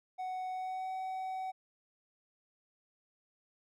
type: tone with pitch glide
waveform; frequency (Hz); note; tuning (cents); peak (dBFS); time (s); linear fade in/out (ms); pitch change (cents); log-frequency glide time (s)
triangle; 743 to 754.2; F#5 to F#5; +7 to +33; -34; 0.18-1.52; 20; +26; 0.51-0.91
effects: none